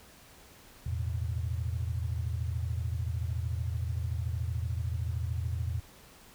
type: chord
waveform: sine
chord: E suspended fourth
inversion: none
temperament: equal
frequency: 82.41 / 110 / 123.47 Hz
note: E2 / A2 / B2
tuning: 0 / 0 / 0 cents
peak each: -32 / -35 / -38 dBFS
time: 0.86-5.8 s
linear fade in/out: 5 ms
effects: pink hiss -55 dBFS RMS until 6.34 s